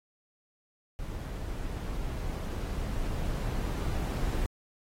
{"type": "noise with level ramp", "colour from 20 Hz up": "brown", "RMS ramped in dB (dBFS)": [-37, -29], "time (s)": [0.99, 4.46], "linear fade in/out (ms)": 0, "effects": ["AAC 48 kbps"]}